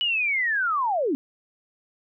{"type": "linear sweep", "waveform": "sine", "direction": "down", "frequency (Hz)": [2971, 248.7], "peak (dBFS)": -21, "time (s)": [0.01, 1.15], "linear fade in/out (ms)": 0, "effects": []}